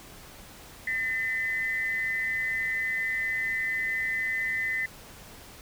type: tone pair together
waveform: sine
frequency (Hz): 1797.8 / 2022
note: A6 / B6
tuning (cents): +37 / +40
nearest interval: major second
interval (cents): 203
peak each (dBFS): -31 / -28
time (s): 0.87-4.86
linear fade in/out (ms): 5
effects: pink hiss -48 dBFS RMS until 5.61 s